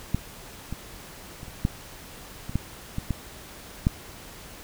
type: clicks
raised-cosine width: 5 ms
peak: -10 / -19 / -27 / -29 / -9 / -21 / -11 / -16 / -13 / -7 dBFS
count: 10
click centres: 0.146 / 0.726 / 1.431 / 1.481 / 1.651 / 2.495 / 2.556 / 2.984 / 3.107 / 3.869 s
effects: pink hiss -44 dBFS RMS until 4.63 s